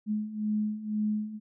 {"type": "beating tone pair", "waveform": "sine", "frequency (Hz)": [211, 213], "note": ["G#3", "G#3"], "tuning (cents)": [28, 44], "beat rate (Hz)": 2, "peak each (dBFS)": [-33, -29], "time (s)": [0.06, 1.4], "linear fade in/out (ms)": 50, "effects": []}